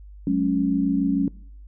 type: chord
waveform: sine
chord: F# suspended second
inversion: none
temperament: equal with one note detuned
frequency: 185 / 211.6 / 277.2 Hz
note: F#3 / G#3 / C#4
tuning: 0 / +33 / 0 cents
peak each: -24 / -25 / -21 dBFS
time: 0.27-1.28 s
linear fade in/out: 2 ms
effects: noise-tail reverb RT60 0.6 s tail -23 dB re dry + added 50 Hz sine -40 dBFS peak until 1.67 s